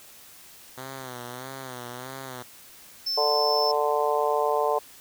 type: tone with vibrato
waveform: 5% pulse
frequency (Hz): 127.6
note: C3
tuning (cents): -43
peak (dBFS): -25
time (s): 0.77-2.43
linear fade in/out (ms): 10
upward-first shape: sine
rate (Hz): 1.6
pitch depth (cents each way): 88
type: tone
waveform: triangle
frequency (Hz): 5300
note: E8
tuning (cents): +9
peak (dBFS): -24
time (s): 3.06-3.72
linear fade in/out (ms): 10
type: harmonic tone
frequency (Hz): 147.8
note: D3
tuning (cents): +11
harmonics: 3 / 4 / 5 / 6 / 7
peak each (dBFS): -26 / -27 / -28 / -29 / -29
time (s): 3.17-4.79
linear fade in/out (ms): 10
effects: white hiss -49 dBFS RMS until 5 s